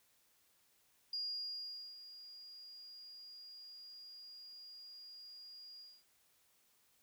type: tone with ADSR envelope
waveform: sine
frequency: 4841 Hz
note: D#8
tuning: 48 cents flat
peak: -37 dBFS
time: 1.13-6.04 s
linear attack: 4 ms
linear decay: 820 ms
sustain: -14 dB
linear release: 240 ms
effects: white hiss -73 dBFS RMS until 7.02 s